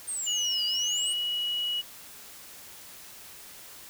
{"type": "exponential two-way sweep", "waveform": "sine", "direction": "down then up", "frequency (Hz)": [8870, 4703, 8870], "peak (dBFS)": -30, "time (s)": [0.07, 1.14], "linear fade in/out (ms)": 20, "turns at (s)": 0.65}
{"type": "tone", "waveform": "sine", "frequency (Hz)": 2916, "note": "F#7", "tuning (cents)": -26, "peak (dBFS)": -27, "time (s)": [0.26, 1.82], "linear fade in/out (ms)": 20}
{"effects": ["white hiss -47 dBFS RMS until 3.89 s"]}